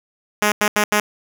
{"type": "tone bursts at uneven times", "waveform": "5% pulse", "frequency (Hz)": 209.2, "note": "G#3", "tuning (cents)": 13, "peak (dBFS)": -3, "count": 4, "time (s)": [[0.42, 0.52], [0.61, 0.68], [0.76, 0.84], [0.92, 1]], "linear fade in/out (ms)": 2, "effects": []}